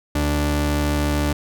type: tone pair together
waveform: sawtooth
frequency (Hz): 73.3 / 146.6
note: D2 / D3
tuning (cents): -3 / -3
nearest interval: octave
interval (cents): 1200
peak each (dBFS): -16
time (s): 0.15-1.33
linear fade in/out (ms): 5
effects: none